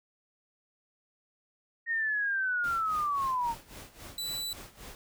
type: linear sweep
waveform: sine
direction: down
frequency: 1864.7 to 904 Hz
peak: -27 dBFS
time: 1.86-3.55 s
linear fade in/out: 50 ms
type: noise with tremolo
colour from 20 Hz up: pink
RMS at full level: -45 dBFS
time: 2.64-4.95 s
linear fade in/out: 0 ms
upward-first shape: sine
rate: 3.7 Hz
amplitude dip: 80%
type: tone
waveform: sawtooth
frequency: 3964 Hz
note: B7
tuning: 6 cents sharp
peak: -30 dBFS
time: 4.18-4.53 s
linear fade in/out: 2 ms
effects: none